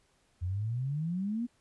sine exponential sweep, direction up, 85.6 to 246.9 Hz, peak -30 dBFS, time 0.41-1.47 s, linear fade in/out 20 ms, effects pink hiss -70 dBFS RMS until 1.6 s + resampled to 24000 Hz

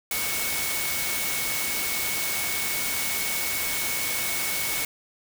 sine tone in noise, 2217 Hz, C#7, in tune, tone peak -32 dBFS, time 0.11-4.85 s, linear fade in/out 2 ms, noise white, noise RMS -28 dBFS, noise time 0.11-4.85 s, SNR -7 dB, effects none

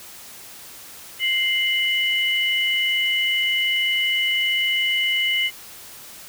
sine tone pair together, 2093 / 2960 Hz, C7 / F#7, 0 / 0 cents, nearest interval tritone, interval 600 cents, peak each -21 dBFS, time 1.19-5.51 s, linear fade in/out 50 ms, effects white hiss -41 dBFS RMS until 6.28 s

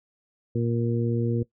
harmonic tone, 117.3 Hz, A#2, 11 cents sharp, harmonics 1 / 2 / 3 / 4, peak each -25 / -28 / -30 / -31 dBFS, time 0.55-1.43 s, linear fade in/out 5 ms, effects noise-tail reverb RT60 0.1 s tail -18 dB re dry

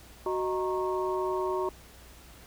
sine tone cluster, 372.4 / 621 / 931 / 1091 Hz, F#4 / D#5 / A#5 / C#6, +11 / -3 / -2 / -28 cents, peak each -29 / -36 / -34 / -36 dBFS, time 0.26-1.69 s, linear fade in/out 2 ms, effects added 60 Hz sine -54 dBFS peak until 2.46 s + pink hiss -53 dBFS RMS until 2.46 s

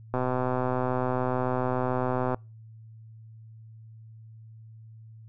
click train, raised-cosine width 1 ms, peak -14 dBFS, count 281, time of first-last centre 0.14-2.345 s, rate 127 Hz, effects noise-tail reverb RT60 0.3 s tail -26 dB re dry + added 111 Hz sine -45 dBFS peak until 5.28 s

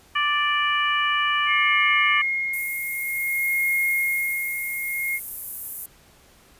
harmonic tone, 587.3 Hz, D5, in tune, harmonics 2 / 3 / 4 / 5, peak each -23 / -25 / -26 / -27 dBFS, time 0.15-2.22 s, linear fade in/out 10 ms
sine tone with tremolo, 2146 Hz, C7, 43 cents sharp, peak -19 dBFS, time 1.46-5.2 s, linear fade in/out 50 ms, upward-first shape sine, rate 0.54 Hz, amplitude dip 60%
white high-pass noise, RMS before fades -30 dBFS, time 2.53-5.86 s, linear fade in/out 5 ms, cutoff 11000 Hz, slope 24 dB/octave
effects pink hiss -54 dBFS RMS until 6.59 s + resampled to 32000 Hz

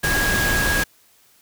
sine tone in noise, 1644 Hz, G#6, 18 cents flat, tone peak -20 dBFS, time 0.03-0.84 s, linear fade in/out 10 ms, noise pink, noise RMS -22 dBFS, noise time 0.03-0.84 s, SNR -1 dB, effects white hiss -56 dBFS RMS until 1.41 s

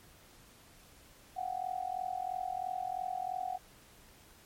sine tone with amplitude modulation, 740 Hz, F#5, in tune, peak -30 dBFS, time 1.36-3.58 s, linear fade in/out 20 ms, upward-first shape sine, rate 43 Hz, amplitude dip 90%, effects pink hiss -59 dBFS RMS until 4.45 s + MP3 64 kbps

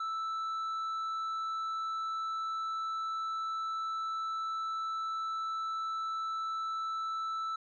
sine tone with tanh clipping, 1318.5 Hz, E6, in tune, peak -34 dBFS, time 0-7.56 s, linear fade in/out 5 ms, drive 5 dB, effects none

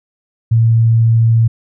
sine tone, 114.2 Hz, A#2, 35 cents flat, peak -7 dBFS, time 0.51-1.48 s, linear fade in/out 10 ms, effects none

